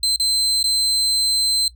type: tone with dropouts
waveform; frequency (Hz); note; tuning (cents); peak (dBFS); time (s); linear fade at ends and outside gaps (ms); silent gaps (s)
35% pulse; 4100; C8; -36; -15; 0.03-1.68; 2; 0.161-0.198 / 0.629-0.64
effects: noise-tail reverb RT60 0.1 s tail -20 dB re dry + added 60 Hz sine -43 dBFS peak until 1.75 s